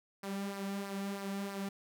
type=tone with flanger; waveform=sawtooth; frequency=197.8 Hz; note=G3; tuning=16 cents sharp; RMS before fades=-39 dBFS; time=0.23-1.69 s; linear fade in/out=5 ms; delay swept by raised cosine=0.28 to 3.18 ms; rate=3.1 Hz; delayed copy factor=-0.55; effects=none